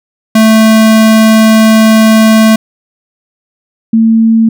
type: tone pair in turn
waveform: square / sine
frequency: 220.2 / 224.8 Hz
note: A3 / A3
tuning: +2 / +37 cents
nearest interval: unison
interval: 35 cents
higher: second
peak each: -3 dBFS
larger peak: neither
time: 0.35-2.56 / 3.93-4.49 s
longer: first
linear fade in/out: 5 ms
effects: none